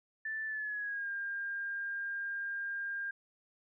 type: tone with pitch glide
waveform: sine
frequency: 1760 to 1604.6 Hz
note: A6 to G6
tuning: 0 to +40 cents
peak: -35 dBFS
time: 0.25-3.11 s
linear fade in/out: 5 ms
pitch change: -160 cents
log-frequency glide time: 0.46-1.1 s
effects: none